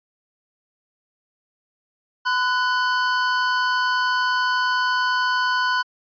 square tone pair together, 1011.3 / 1480 Hz, B5 / F#6, +41 / 0 cents, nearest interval perfect fifth, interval 659 cents, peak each -22 dBFS, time 2.25-5.83 s, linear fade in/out 20 ms, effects resampled to 11025 Hz

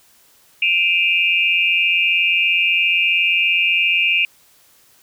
sine tone cluster, 2377 / 2554 / 2786 Hz, D7 / D#7 / F7, +20 / +45 / -5 cents, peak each -18 dBFS, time 0.62-4.25 s, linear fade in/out 2 ms, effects white hiss -53 dBFS RMS until 5.02 s

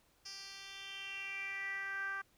10% pulse tone with band-pass filter sweep, 392 Hz, G4, in tune, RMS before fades -43 dBFS, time 0.25-2.22 s, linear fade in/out 10 ms, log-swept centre 5000 to 1400 Hz, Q 5.9, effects pink hiss -71 dBFS RMS until 2.37 s

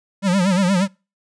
square tone with vibrato, 187.5 Hz, F#3, 23 cents sharp, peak -15 dBFS, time 0.22-0.88 s, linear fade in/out 50 ms, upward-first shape sine, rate 8.5 Hz, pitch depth 120 cents each way, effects noise-tail reverb RT60 0.3 s tail -25 dB re dry + resampled to 22050 Hz

